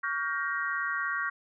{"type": "chord", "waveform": "sine", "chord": "G half-diminished seventh", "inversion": "second", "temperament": "just", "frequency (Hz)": [1128.9, 1411.2, 1568, 1881.6], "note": ["Db6", "F6", "G6", "Bb6"], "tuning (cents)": [31, 18, 0, 16], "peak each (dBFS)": -34, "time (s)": [0.03, 1.3], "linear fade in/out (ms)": 10, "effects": []}